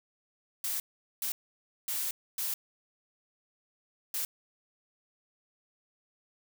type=noise bursts at uneven times; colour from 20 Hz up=blue; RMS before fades=-33 dBFS; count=5; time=0.64-0.8 / 1.22-1.32 / 1.88-2.11 / 2.38-2.54 / 4.14-4.25 s; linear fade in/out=2 ms; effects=none